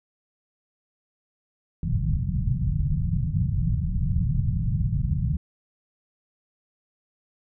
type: low-pass noise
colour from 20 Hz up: white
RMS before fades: -24 dBFS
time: 1.83-5.37 s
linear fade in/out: 2 ms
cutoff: 170 Hz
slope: 48 dB/octave
effects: none